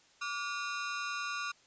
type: ring-modulated tone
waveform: sawtooth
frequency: 1293 Hz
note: E6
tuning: 34 cents flat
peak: -28 dBFS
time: 0.21-1.52 s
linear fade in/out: 10 ms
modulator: 135 Hz
effects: white hiss -64 dBFS RMS until 1.66 s + resampled to 16000 Hz